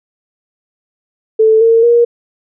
sine tone with pitch steps, 440 / 456 / 472.7 Hz, A4 / A#4 / A#4, 0 / -38 / +24 cents, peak -5 dBFS, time 1.39-2.05 s, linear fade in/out 10 ms, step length 220 ms, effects none

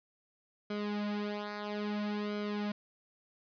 sawtooth tone with flanger, 207.7 Hz, G#3, in tune, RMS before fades -36 dBFS, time 0.7-2.72 s, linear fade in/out 5 ms, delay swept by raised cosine 1.1 to 4.5 ms, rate 0.6 Hz, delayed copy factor -0.8, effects resampled to 11025 Hz + 10-bit

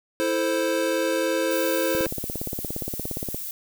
square chord, A minor, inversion second, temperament equal, 329.6 / 440 / 523.3 Hz, E4 / A4 / C5, 0 / 0 / 0 cents, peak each -27 / -30 / -25 dBFS, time 0.2-2.06 s, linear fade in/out 0 ms
violet noise, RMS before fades -33 dBFS, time 1.51-3.51 s, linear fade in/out 2 ms
click train, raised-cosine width 2 ms, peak -17 dBFS, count 25, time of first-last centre 1.95-3.345 s, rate 17.2 Hz
effects none

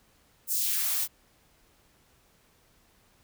blue noise with high-pass filter sweep, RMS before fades -28 dBFS, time 0.47-1.08 s, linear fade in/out 50 ms, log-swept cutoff 9200 to 220 Hz, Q 1.2, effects pink hiss -64 dBFS RMS until 3.23 s

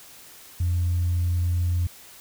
sine tone, 87.31 Hz, F2, in tune, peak -19 dBFS, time 0.6-1.87 s, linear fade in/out 5 ms, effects tanh soft clip ceiling -17 dBFS + white hiss -47 dBFS RMS until 2.2 s

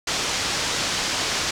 white low-pass noise, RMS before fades -25 dBFS, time 0.07-1.51 s, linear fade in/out 5 ms, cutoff 6500 Hz, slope 24 dB/octave, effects none

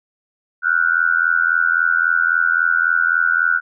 sine tone with amplitude modulation, 1463 Hz, F#6, 20 cents flat, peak -9 dBFS, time 0.62-3.61 s, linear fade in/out 50 ms, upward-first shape sine, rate 83.7 Hz, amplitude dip 100%, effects none

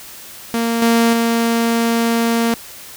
sawtooth tone with level steps, 231.2 Hz, A#3, 14 cents flat, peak -12 / -7 / -10 dBFS, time 0.54-2.54 s, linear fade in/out 0 ms, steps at 0.82 / 1.13 s, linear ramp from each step 2 ms, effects white hiss -36 dBFS RMS until 2.96 s

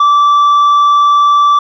sine tone with tanh clipping, 1163 Hz, D6, 17 cents flat, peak -6 dBFS, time 0-1.59 s, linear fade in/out 5 ms, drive 4 dB, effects none

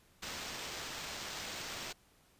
white noise with sample-and-hold, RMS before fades -43 dBFS, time 0.22-1.93 s, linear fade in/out 10 ms, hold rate 11025 Hz, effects pink hiss -67 dBFS RMS until 2.39 s + resampled to 32000 Hz

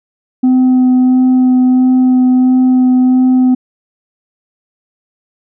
sine tone with vibrato, 254.8 Hz, C4, 46 cents flat, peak -3 dBFS, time 0.43-3.55 s, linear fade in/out 10 ms, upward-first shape sine, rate 1.5 Hz, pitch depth 9 cents each way, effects tanh soft clip ceiling -5 dBFS

